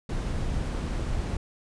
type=noise; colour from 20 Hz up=brown; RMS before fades=-29 dBFS; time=0.09-1.37 s; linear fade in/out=5 ms; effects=resampled to 22050 Hz